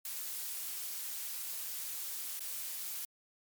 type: noise with dropouts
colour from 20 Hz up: blue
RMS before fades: -40 dBFS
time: 0.05-3.05 s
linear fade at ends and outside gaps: 2 ms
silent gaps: 2.394-2.405 s
effects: MP3 96 kbps